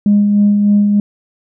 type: tone with tremolo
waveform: sine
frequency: 205.3 Hz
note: G#3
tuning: 20 cents flat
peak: -5 dBFS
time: 0.06-1 s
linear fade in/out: 2 ms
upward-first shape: sine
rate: 3.3 Hz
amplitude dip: 35%
effects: tanh soft clip ceiling -3 dBFS